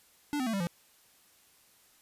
square tone with pitch steps, 292.8 / 256.4 / 224.5 / 196.55 / 172.1 Hz, D4 / C4 / A3 / G3 / F3, -5 / -35 / +35 / +5 / -25 cents, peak -30 dBFS, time 0.33-0.67 s, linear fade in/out 0 ms, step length 68 ms, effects white hiss -63 dBFS RMS until 2.01 s + resampled to 32000 Hz

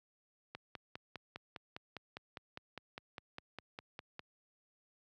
click train, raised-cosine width 0.3 ms, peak -28 dBFS, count 19, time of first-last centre 0.55-4.194 s, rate 4.94 Hz, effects high-pass 80 Hz 12 dB/octave

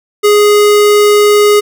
square tone, 415.3 Hz, G#4, in tune, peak -5 dBFS, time 0.23-1.61 s, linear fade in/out 20 ms, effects none

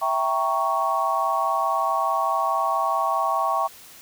sine chord, E diminished seventh, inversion none, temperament equal, 659.3 / 784 / 932.3 / 1108.7 Hz, E5 / G5 / Bb5 / Db6, 0 / 0 / 0 / 0 cents, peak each -27 / -26 / -28 / -23 dBFS, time 0.01-3.68 s, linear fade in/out 20 ms, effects white hiss -46 dBFS RMS until 4.01 s

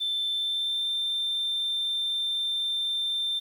sine tone with pitch glide, 3543 to 3576 Hz, A7 to A7, +11 to +27 cents, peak -24 dBFS, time 0-3.4 s, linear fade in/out 20 ms, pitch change +16 cents, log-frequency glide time 0.33-0.87 s, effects tanh soft clip ceiling -23 dBFS + 9-bit

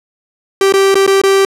45% pulse tone with dropouts, 390 Hz, G4, 9 cents flat, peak -7 dBFS, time 0.61-1.45 s, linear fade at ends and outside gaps 2 ms, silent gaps 0.724-0.738 / 0.944-0.954 / 1.065-1.076 / 1.216-1.236 s, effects low-pass 11000 Hz 12 dB/octave

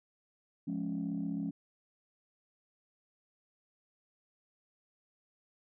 sine chord, Db major, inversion first, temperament equal with one note detuned, 174.61 / 210.1 / 277.2 Hz, F3 / Ab3 / Db4, 0 / +20 / 0 cents, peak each -37 / -37 / -36 dBFS, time 0.67-1.51 s, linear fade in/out 10 ms, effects tanh soft clip ceiling -27 dBFS

